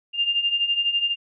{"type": "beating tone pair", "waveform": "sine", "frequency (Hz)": [2794, 2806], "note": ["F7", "F7"], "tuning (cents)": [0, 8], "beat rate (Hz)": 12, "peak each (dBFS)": [-26, -21], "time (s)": [0.13, 1.16], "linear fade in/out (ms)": 50, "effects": []}